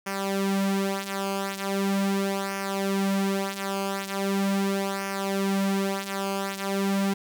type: tone with flanger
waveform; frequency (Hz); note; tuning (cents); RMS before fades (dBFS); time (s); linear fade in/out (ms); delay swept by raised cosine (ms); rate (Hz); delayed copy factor
sawtooth; 196; G3; 0; -27; 0.06-7.14; 10; 0.25 to 5.65; 0.4; -0.7
effects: 9-bit